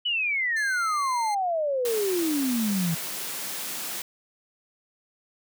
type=exponential sweep; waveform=sine; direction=down; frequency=3006 to 159.7 Hz; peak=-23 dBFS; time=0.05-2.95 s; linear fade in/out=10 ms
type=tone; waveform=15% pulse; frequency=2093 Hz; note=C7; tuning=in tune; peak=-28 dBFS; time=0.56-1.35 s; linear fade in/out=10 ms
type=high-pass noise; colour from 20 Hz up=white; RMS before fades=-33 dBFS; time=1.85-4.02 s; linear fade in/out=2 ms; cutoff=140 Hz; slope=48 dB/octave
effects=none